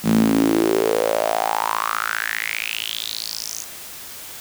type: tone with high-pass filter sweep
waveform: sawtooth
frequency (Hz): 55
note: A1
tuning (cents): 0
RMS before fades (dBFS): -21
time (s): 0.03-3.66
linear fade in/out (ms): 50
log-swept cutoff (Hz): 190 to 6700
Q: 6.3
effects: white hiss -36 dBFS RMS until 4.4 s